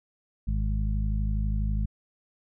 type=harmonic tone; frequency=52.2 Hz; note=G#1; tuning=10 cents sharp; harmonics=1 / 2 / 3 / 4; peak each=-25 / -32 / -36 / -36 dBFS; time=0.47-1.86 s; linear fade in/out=10 ms; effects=none